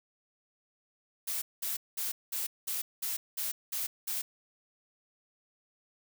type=noise bursts; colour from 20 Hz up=blue; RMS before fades=-34 dBFS; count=9; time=1.27-4.22 s; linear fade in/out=10 ms; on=150 ms; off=200 ms; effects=none